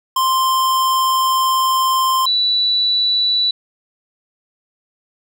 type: tone pair in turn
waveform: square / sine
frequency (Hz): 1047 / 3953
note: C6 / B7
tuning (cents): +1 / +1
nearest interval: octave + major seventh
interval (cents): 2300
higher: second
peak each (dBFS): -14 / -13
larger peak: second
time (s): 0.16-2.26 / 2.26-3.51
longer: first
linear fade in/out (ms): 5
effects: none